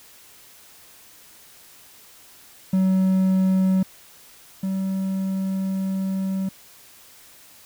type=tone pair in turn; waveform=triangle; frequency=188.6 / 191.34 Hz; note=F#3 / G3; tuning=+33 / -42 cents; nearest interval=unison; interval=25 cents; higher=second; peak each=-14 / -20 dBFS; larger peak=first; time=2.73-3.83 / 4.63-6.49 s; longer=second; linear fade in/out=5 ms; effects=white hiss -49 dBFS RMS until 7.65 s